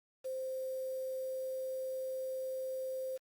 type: tone with quantisation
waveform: sine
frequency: 522 Hz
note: C5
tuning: 4 cents flat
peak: -36 dBFS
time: 0.24-3.18 s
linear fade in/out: 20 ms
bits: 9
effects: Opus 48 kbps